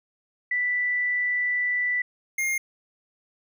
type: tone pair in turn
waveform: sine / square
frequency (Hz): 1975.5 / 2126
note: B6 / C7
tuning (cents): 0 / +27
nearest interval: minor second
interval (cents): 127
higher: second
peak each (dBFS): -22 / -24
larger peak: first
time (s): 0.51-2.02 / 2.38-2.58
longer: first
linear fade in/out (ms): 5
effects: none